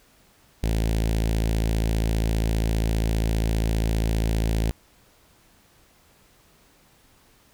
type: tone with notch filter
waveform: sawtooth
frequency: 55 Hz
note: A1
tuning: in tune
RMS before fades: -23 dBFS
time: 0.63-4.71 s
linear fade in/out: 0 ms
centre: 1200 Hz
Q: 0.96
effects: pink hiss -58 dBFS RMS until 7.53 s